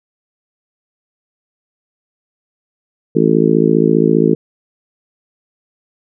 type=harmonic tone; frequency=55 Hz; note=A1; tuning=in tune; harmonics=3 / 4 / 5 / 6 / 7 / 8; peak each=-16 / -16 / -16 / -16 / -16 / -16 dBFS; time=3.15-4.35 s; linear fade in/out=10 ms; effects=none